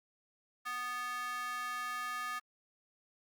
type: tone with high-pass filter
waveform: square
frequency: 246.9 Hz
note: B3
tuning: in tune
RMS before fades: -39 dBFS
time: 0.65-2.4 s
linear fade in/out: 20 ms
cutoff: 1400 Hz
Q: 8.2
effects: Opus 48 kbps